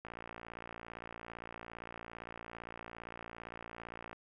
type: click train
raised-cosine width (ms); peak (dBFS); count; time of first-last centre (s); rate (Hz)
0.5; -30; 236; 0.05-4.13; 57.6
effects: none